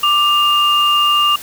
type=tone pair together; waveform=sine; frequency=1180.6 / 2813 Hz; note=D6 / F7; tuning=+9 / +12 cents; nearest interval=octave + minor third; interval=1503 cents; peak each=-13 dBFS; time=0.03-1.36 s; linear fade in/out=5 ms; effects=white hiss -32 dBFS RMS until 1.42 s